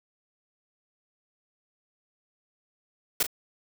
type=noise with echo; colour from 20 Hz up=white; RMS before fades=-23 dBFS; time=3.2-3.23 s; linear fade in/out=5 ms; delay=37 ms; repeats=1; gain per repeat=-9 dB; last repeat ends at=3.267 s; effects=none